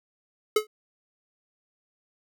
square tone with exponential decay, 427.8 Hz, A4, 49 cents flat, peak -16 dBFS, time 0.56-0.67 s, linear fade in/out 5 ms, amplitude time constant 22 ms, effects none

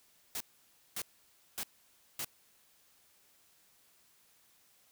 white noise bursts, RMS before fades -38 dBFS, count 4, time 0.35-2.246 s, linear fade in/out 0 ms, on 54 ms, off 560 ms, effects white hiss -67 dBFS RMS until 4.91 s

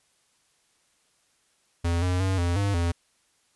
square tone with pitch steps, 85.3 / 90.5 / 94.9 / 86.8 / 100.3 / 85.5 Hz, F2 / F#2 / F#2 / F2 / G2 / F2, -40 / -38 / +44 / -10 / +40 / -36 cents, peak -23 dBFS, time 1.84-2.92 s, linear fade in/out 10 ms, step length 180 ms, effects white hiss -67 dBFS RMS until 3.55 s + resampled to 24000 Hz

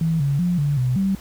sine tone with pitch steps, 163 / 140.6 / 176.6 / 144.5 / 126.4 / 193.6 Hz, E3 / C#3 / F3 / D3 / B2 / G3, -19 / +25 / +20 / -28 / +41 / -21 cents, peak -17 dBFS, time 0.01-1.15 s, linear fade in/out 2 ms, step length 190 ms, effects added 60 Hz sine -40 dBFS peak until 1.2 s + pink hiss -45 dBFS RMS until 1.2 s

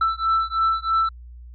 triangle beating tone pair, 1326 / 1329.1 Hz, E6 / E6, +10 / +14 cents, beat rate 3.1 Hz, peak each -20 dBFS, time 0.01-1.09 s, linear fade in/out 5 ms, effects added 60 Hz sine -38 dBFS peak until 1.54 s + resampled to 11025 Hz

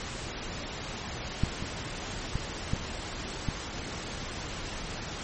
clicks, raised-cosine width 5 ms, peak -12 / -22 / -18 / -15 / -16 dBFS, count 5, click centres 1.436 / 1.625 / 2.356 / 2.735 / 3.487 s, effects pink hiss -37 dBFS RMS until 5.23 s + MP3 32 kbps

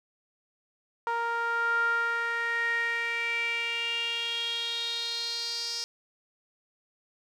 sawtooth tone with band-pass filter sweep, 466.2 Hz, A#4, in tune, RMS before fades -30 dBFS, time 1.07-5.84 s, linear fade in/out 0 ms, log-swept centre 1100 to 5100 Hz, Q 6.5, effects none

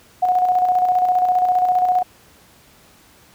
sine tone with tremolo, 730 Hz, F#5, 24 cents flat, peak -12 dBFS, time 0.22-2.03 s, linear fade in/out 10 ms, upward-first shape square, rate 15 Hz, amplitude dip 40%, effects pink hiss -50 dBFS RMS until 3.34 s + high-pass 60 Hz 12 dB/octave

